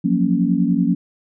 sine chord, Gb major seventh, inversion third, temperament equal, 174.61 / 185 / 233.1 / 277.2 Hz, F3 / Gb3 / Bb3 / Db4, 0 / 0 / 0 / 0 cents, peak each -20 dBFS, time 0.04-0.95 s, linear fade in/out 10 ms, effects none

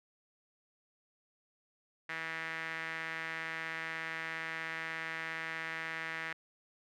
sawtooth tone with band-pass filter, 162.1 Hz, E3, 29 cents flat, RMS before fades -40 dBFS, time 2.09-6.33 s, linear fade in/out 5 ms, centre 1900 Hz, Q 3.6, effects none

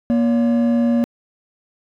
triangle tone pair together, 237 / 567.1 Hz, A#3 / C#5, +29 / +39 cents, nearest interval octave + minor third, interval 1510 cents, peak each -11 / -21 dBFS, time 0.1-1.04 s, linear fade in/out 0 ms, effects tanh soft clip ceiling -8 dBFS

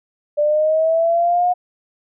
sine linear sweep, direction up, 587.3 to 724 Hz, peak -13 dBFS, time 0.37-1.54 s, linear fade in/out 20 ms, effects none

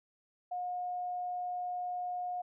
sine tone, 719 Hz, F#5, 50 cents flat, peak -34 dBFS, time 0.51-2.42 s, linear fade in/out 10 ms, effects none

